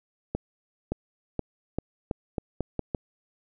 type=accelerating click train; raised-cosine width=2 ms; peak=-14 dBFS; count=9; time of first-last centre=0.35-2.948 s; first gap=570 ms; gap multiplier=0.83; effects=none